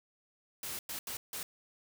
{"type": "noise bursts at uneven times", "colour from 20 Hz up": "white", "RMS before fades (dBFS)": -40, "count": 4, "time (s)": [[0.63, 0.79], [0.89, 0.99], [1.07, 1.17], [1.33, 1.43]], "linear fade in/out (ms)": 2, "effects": []}